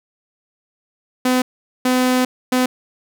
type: tone bursts at uneven times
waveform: sawtooth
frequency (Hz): 253.5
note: B3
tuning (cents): +45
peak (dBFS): -10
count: 3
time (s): 1.25-1.42 / 1.85-2.25 / 2.52-2.66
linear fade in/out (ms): 5
effects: none